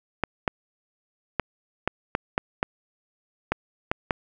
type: clicks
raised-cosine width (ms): 0.5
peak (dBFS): -7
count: 10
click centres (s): 0.237 / 0.478 / 1.397 / 1.876 / 2.151 / 2.379 / 2.629 / 3.52 / 3.915 / 4.108
effects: none